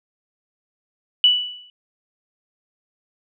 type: tone with exponential decay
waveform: sine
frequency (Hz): 2960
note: F#7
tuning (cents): 0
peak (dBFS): -8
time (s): 1.24-1.7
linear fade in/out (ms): 1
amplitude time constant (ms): 100
effects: none